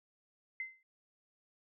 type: tone with exponential decay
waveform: sine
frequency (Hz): 2067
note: C7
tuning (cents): -22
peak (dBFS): -34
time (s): 0.6-0.83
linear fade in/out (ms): 2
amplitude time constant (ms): 48
effects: none